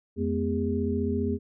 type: tone cluster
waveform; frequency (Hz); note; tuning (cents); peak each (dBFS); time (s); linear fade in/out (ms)
sine; 87.4 / 216.7 / 251.7 / 405.9; F2 / A3 / B3 / G#4; +2 / -26 / +33 / -40; -30; 0.16-1.39; 50
effects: none